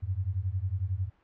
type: beating tone pair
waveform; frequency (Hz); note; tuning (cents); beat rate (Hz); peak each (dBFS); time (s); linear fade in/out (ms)
sine; 88.8 / 99.8; F2 / G2; +29 / +32; 11; -31; 0.02-1.1; 20
effects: pink hiss -66 dBFS RMS until 1.23 s + low-pass 2000 Hz 12 dB/octave